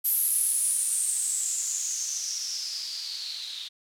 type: noise with low-pass filter sweep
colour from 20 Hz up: violet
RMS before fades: -29 dBFS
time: 0.04-3.69 s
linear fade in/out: 20 ms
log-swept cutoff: 12000 to 3700 Hz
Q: 8.1
effects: none